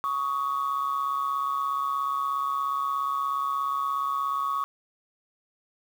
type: tone pair together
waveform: sine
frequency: 1118 / 1254.9 Hz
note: C#6 / D#6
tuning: +14 / +14 cents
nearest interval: major second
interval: 200 cents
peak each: -25 / -30 dBFS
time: 0.04-4.64 s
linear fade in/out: 0 ms
effects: tanh soft clip ceiling -20 dBFS + 8-bit